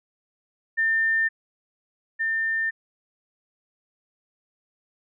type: tone pair in turn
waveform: sine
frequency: 1800 / 1800 Hz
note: A6 / A6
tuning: +39 / +39 cents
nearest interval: unison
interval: 0 cents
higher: neither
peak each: -19 / -22 dBFS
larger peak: first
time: 0.77-1.29 / 2.19-2.71 s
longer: neither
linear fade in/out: 20 ms
effects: none